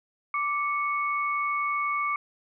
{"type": "tone pair together", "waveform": "sine", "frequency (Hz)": [1168.4, 2212], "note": ["D6", "C#7"], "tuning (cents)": [-9, -4], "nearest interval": "major seventh", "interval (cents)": 1105, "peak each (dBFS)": [-26, -30], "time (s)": [0.34, 2.16], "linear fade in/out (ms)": 2, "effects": []}